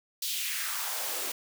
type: noise with high-pass filter sweep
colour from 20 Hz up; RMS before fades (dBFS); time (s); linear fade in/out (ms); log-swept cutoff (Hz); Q
white; -33; 0.22-1.32; 5; 4100 to 300; 2.1
effects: none